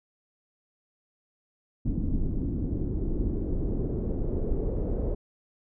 brown noise with low-pass filter sweep, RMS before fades -28 dBFS, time 1.85-5.15 s, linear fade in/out 10 ms, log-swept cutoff 260 to 500 Hz, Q 2.6, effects none

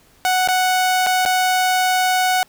sawtooth tone with dropouts, 740 Hz, F#5, in tune, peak -11 dBFS, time 0.25-2.43 s, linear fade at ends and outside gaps 0 ms, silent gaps 0.475-0.486 / 1.064-1.069 / 1.252-1.26 s, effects pink hiss -53 dBFS RMS until 2.48 s

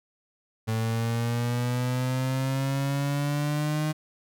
35% pulse exponential sweep, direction up, 110.8 to 154.6 Hz, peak -23 dBFS, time 0.67-3.93 s, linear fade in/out 20 ms, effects none

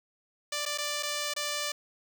5% pulse tone with dropouts, 589 Hz, D5, 5 cents sharp, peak -19 dBFS, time 0.52-1.72 s, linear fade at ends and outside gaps 5 ms, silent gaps 0.654-0.66 / 0.777-0.783 / 1.027-1.031 / 1.338-1.363 s, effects none

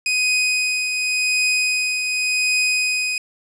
sawtooth tone with tremolo, 2500 Hz, D#7, 8 cents sharp, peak -12 dBFS, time 0.06-3.18 s, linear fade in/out 2 ms, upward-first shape triangle, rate 0.89 Hz, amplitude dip 45%, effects resampled to 22050 Hz + 8-bit

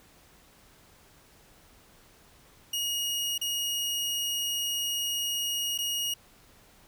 sawtooth tone with dropouts, 2875 Hz, F7, 50 cents sharp, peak -25 dBFS, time 2.73-6.14 s, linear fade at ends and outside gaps 5 ms, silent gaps 3.38-3.413 / 5.778-5.786 s, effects pink hiss -58 dBFS RMS until 6.87 s

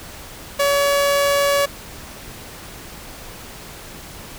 sawtooth tone with amplitude modulation, 566 Hz, C#5, 36 cents sharp, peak -10 dBFS, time 0.59-1.66 s, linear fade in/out 10 ms, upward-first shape sine, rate 155 Hz, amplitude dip 25%, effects pink hiss -37 dBFS RMS until 4.38 s

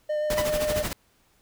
triangle tone with vibrato, 604 Hz, D5, 48 cents sharp, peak -22 dBFS, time 0.09-0.83 s, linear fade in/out 10 ms, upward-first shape sine, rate 7.7 Hz, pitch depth 11 cents each way
pink noise with tremolo, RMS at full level -28 dBFS, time 0.3-0.93 s, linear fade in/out 2 ms, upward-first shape sine, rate 13 Hz, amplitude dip 70%
25% pulse tone with exponential decay, 992 Hz, B5, 7 cents sharp, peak -19 dBFS, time 0.38-0.5 s, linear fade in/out 0 ms, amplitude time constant 25 ms
effects pink hiss -64 dBFS RMS until 1.41 s

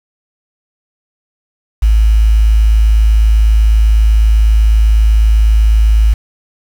sine tone with quantisation, 54 Hz, A1, 32 cents flat, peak -5 dBFS, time 1.82-6.14 s, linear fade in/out 10 ms, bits 5, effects none

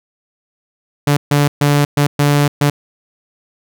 sawtooth tone bursts at uneven times, 144.8 Hz, D3, 24 cents flat, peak -6 dBFS, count 6, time 1.07-1.17 / 1.31-1.48 / 1.61-1.85 / 1.97-2.07 / 2.19-2.48 / 2.61-2.7 s, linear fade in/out 5 ms, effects none

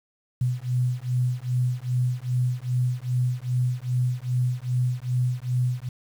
sine beating tone pair, 123.7 / 126.2 Hz, B2 / B2, +3 / +38 cents, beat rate 2.5 Hz, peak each -25 dBFS, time 0.41-5.89 s, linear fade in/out 5 ms, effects 8-bit

